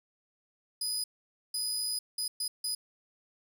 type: tone bursts at uneven times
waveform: 25% pulse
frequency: 4978 Hz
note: D#8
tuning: in tune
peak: -26 dBFS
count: 5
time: 0.81-1.04 / 1.54-1.99 / 2.18-2.28 / 2.4-2.48 / 2.64-2.75 s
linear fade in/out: 5 ms
effects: 11-bit